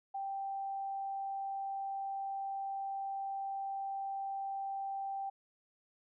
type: tone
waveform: sine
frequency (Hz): 784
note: G5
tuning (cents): 0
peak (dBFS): -36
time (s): 0.14-5.3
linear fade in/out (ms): 10
effects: none